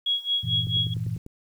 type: tone with tremolo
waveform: sine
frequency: 3322 Hz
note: G#7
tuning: in tune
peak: -20 dBFS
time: 0.06-0.94 s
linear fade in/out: 5 ms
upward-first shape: sine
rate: 4.5 Hz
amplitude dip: 90%
type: chord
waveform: sine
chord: E diminished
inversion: first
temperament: equal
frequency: 98 / 116.54 / 164.81 Hz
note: G2 / Bb2 / E3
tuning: 0 / 0 / 0 cents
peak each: -33 / -28 / -33 dBFS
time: 0.43-1.18 s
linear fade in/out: 10 ms
type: click train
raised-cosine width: 3 ms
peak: -28 dBFS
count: 7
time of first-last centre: 0.67-1.264 s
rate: 10.1 Hz
effects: 9-bit